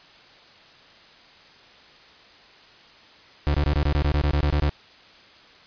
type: tone bursts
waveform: 35% pulse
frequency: 73.42 Hz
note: D2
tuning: in tune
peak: -17 dBFS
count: 13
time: 3.47-4.694 s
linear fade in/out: 0 ms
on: 72 ms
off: 24 ms
effects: white hiss -50 dBFS RMS until 5.66 s + resampled to 11025 Hz